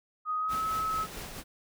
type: tone with pitch glide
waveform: sine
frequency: 1249 to 1290.8 Hz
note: D#6 to E6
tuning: +6 to -37 cents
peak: -28 dBFS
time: 0.25-1.07 s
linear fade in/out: 50 ms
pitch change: +57 cents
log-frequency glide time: 0.38-0.6 s
type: noise with tremolo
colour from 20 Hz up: pink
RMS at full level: -40 dBFS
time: 0.48-1.44 s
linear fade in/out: 50 ms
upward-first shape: sine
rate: 4.5 Hz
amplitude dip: 35%
effects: none